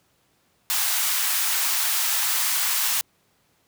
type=high-pass noise; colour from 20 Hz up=white; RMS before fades=-23 dBFS; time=0.7-3.01 s; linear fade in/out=0 ms; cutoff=820 Hz; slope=24 dB/octave; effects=pink hiss -65 dBFS RMS until 3.67 s + high-pass 80 Hz 12 dB/octave